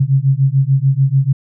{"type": "beating tone pair", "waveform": "sine", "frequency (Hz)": [132.4, 139.2], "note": ["C3", "C#3"], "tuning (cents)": [21, 8], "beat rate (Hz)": 6.8, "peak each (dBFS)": -13, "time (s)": [0, 1.33], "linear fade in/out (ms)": 10, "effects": []}